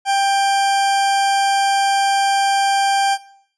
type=tone; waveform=40% pulse; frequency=790 Hz; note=G5; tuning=13 cents sharp; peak=-13 dBFS; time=0.05-3.18 s; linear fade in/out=50 ms; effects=noise-tail reverb RT60 0.6 s tail -18 dB re dry + resampled to 22050 Hz